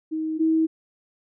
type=tone pair in turn; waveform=sine; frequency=315.6 / 320.6 Hz; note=D#4 / E4; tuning=+25 / -48 cents; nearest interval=unison; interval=27 cents; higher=second; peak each=-24 / -17 dBFS; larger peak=second; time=0.11-0.39 / 0.39-0.67 s; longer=neither; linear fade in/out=20 ms; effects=none